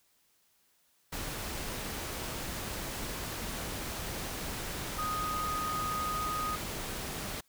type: tone in noise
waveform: sine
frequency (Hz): 1244.5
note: D#6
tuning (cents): 0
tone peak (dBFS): -32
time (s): 4.98-6.56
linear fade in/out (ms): 10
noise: pink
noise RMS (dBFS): -38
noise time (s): 1.12-7.41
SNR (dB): +3
effects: white hiss -70 dBFS RMS until 7.48 s